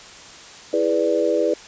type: chord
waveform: sine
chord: E dominant seventh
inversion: none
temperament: equal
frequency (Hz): 329.6 / 415.3 / 493.9 / 587.3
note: E4 / G#4 / B4 / D5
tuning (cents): 0 / 0 / 0 / 0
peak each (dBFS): -23 / -23 / -21 / -22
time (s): 0.73-1.54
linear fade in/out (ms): 5
effects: white hiss -41 dBFS RMS until 1.67 s + resampled to 16000 Hz